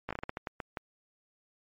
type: slowing click train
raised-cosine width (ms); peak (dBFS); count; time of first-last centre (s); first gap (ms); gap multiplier
0.5; -20; 11; 0.09-0.772; 16; 1.3
effects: MP3 48 kbps